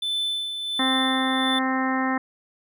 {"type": "tone with tremolo", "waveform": "triangle", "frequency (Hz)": 3520, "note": "A7", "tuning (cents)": 0, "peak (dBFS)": -21, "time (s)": [0.02, 1.59], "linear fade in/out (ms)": 5, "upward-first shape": "sine", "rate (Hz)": 1.4, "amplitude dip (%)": 50}
{"type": "harmonic tone", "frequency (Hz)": 261.6, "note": "C4", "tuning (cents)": 0, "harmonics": [1, 2, 3, 4, 5, 6, 7, 8], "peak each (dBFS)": [-24, -34, -29, -30, -32, -38, -29, -38], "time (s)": [0.79, 2.18], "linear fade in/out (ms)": 5}
{"effects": []}